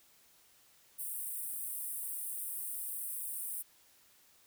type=high-pass noise; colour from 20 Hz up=pink; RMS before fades=-40 dBFS; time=0.98-3.63 s; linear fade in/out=20 ms; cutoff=8500 Hz; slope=96 dB/octave; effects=white hiss -65 dBFS RMS until 4.46 s